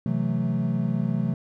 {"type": "chord", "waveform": "triangle", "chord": "F# half-diminished seventh", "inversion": "second", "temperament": "equal", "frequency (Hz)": [130.81, 164.81, 185, 220], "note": ["C3", "E3", "F#3", "A3"], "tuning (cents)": [0, 0, 0, 0], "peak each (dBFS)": -26, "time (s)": [0.06, 1.34], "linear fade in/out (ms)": 2, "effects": []}